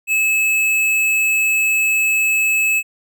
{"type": "tone with tanh clipping", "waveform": "sine", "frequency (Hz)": 2596, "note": "E7", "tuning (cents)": -27, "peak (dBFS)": -15, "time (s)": [0.07, 2.83], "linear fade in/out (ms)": 50, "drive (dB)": 17, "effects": []}